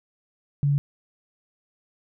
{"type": "tone", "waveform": "sine", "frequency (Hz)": 142.6, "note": "C#3", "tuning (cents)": 49, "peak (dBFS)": -18, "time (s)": [0.63, 0.78], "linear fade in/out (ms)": 0, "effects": []}